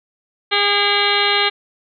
harmonic tone with a mistuned harmonic, 407.1 Hz, G#4, 35 cents flat, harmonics 1 / 2 / 3 / 4 / 5 / 6 / 7 / 8 / 9 / 10, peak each -23 / -23 / -23 / -23 / -23 / -23 / -23 / -23 / -23 / -23 dBFS, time 0.51-1.5 s, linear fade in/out 20 ms, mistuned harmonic 6, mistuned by -95 cents, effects none

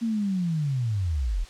sine linear sweep, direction down, 234.6 to 34.65 Hz, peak -23 dBFS, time 0.01-1.45 s, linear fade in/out 20 ms, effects white hiss -48 dBFS RMS until 1.49 s + low-pass 6000 Hz 12 dB/octave

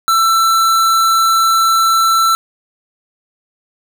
square tone, 1336 Hz, E6, 23 cents sharp, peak -10 dBFS, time 0.08-2.35 s, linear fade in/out 0 ms, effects none

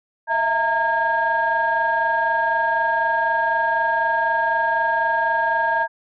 sine tone cluster, 647 / 671 / 917 / 1626 Hz, E5 / E5 / A#5 / G#6, -32 / +31 / -29 / -37 cents, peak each -27 / -27 / -19 / -21 dBFS, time 0.27-5.88 s, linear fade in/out 50 ms, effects tanh soft clip ceiling -9 dBFS

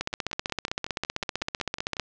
two click trains, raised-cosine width 0.2 ms, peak -18 / -10 dBFS, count 11 / 32, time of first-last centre 0.13-1.968 / 0.01-1.997 s, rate 5.44 / 15.6 Hz, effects low-pass 7000 Hz 12 dB/octave

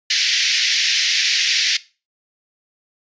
white band-pass noise, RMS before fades -18 dBFS, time 0.1-1.77 s, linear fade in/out 5 ms, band 1800 to 5800 Hz, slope 48 dB/octave, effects noise-tail reverb RT60 0.3 s tail -18 dB re dry + resampled to 16000 Hz

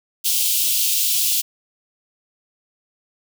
white high-pass noise, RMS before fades -19 dBFS, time 0.24-1.42 s, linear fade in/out 20 ms, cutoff 2700 Hz, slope 48 dB/octave, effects none

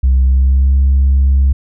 sine tone with pitch glide, 65 to 67.72 Hz, C2 to C#2, -11 to -40 cents, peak -5 dBFS, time 0.03-1.53 s, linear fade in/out 10 ms, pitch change +71 cents, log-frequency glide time 0.23-0.75 s, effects tanh soft clip ceiling -5 dBFS

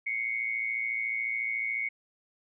sine tone pair together, 2103 / 2217 Hz, C7 / C#7, +8 / 0 cents, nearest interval minor second, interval 92 cents, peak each -34 / -30 dBFS, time 0.06-1.89 s, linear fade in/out 10 ms, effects none

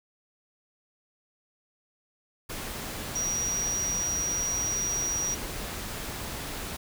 sine tone in noise, 5760 Hz, F#8, 47 cents flat, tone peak -27 dBFS, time 3.15-5.35 s, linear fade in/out 10 ms, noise pink, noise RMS -36 dBFS, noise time 2.49-6.77 s, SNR +6 dB, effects none

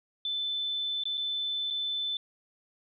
sine tone with dropouts, 3520 Hz, A7, in tune, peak -29 dBFS, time 0.25-2.17 s, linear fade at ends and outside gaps 2 ms, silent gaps 1.037-1.054 / 1.173-1.177 / 1.703-1.707 s, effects none

